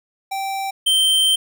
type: tone pair in turn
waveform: square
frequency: 779 / 3123 Hz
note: G5 / G7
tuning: -11 / -7 cents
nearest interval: 2 octaves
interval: 2404 cents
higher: second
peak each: -23 / -14 dBFS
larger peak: second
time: 0.31-0.71 / 0.86-1.36 s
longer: second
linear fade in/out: 10 ms
effects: none